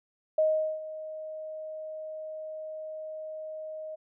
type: tone with ADSR envelope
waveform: sine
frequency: 625 Hz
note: D#5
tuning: 8 cents sharp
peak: -20 dBFS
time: 0.38-3.96 s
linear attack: 5 ms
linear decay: 410 ms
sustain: -16 dB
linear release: 17 ms
effects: none